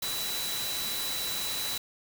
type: tone in noise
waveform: sine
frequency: 3951 Hz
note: B7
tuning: in tune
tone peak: -34 dBFS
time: 0.02-1.78 s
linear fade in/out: 5 ms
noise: white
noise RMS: -34 dBFS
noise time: 0.02-1.78 s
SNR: -3 dB
effects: none